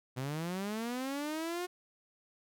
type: linear sweep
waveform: sawtooth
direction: up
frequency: 123.47 to 363.5 Hz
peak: -31 dBFS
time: 0.16-1.67 s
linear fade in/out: 20 ms
effects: none